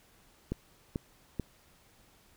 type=click train; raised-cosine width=3 ms; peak=-19 dBFS; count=3; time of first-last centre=0.52-1.397 s; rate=2.28 Hz; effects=pink hiss -63 dBFS RMS until 2.36 s